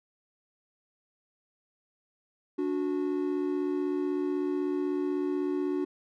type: tone pair together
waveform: triangle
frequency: 290 / 366.1 Hz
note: D4 / F#4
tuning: -22 / -18 cents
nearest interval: major third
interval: 404 cents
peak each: -28 dBFS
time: 2.58-5.85 s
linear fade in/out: 10 ms
effects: none